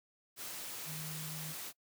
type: tone in noise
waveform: sine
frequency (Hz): 155.56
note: D#3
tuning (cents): 0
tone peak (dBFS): -43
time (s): 0.85-1.55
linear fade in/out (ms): 50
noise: white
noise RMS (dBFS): -44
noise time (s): 0.36-1.73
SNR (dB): -2
effects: noise-tail reverb RT60 0.1 s tail -23 dB re dry + high-pass 100 Hz 12 dB/octave